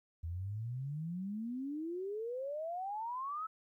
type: exponential sweep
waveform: sine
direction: up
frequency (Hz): 80.1 to 1318.5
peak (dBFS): -37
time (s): 0.23-3.47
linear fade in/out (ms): 10
effects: 13-bit